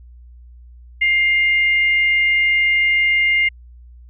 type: tone pair together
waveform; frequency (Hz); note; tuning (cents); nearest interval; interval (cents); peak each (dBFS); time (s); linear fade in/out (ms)
sine; 2111 / 2818; C7 / F7; +15 / +15; perfect fourth; 500; -13 / -24; 1.01-3.49; 10
effects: added 60 Hz sine -39 dBFS peak until 4.09 s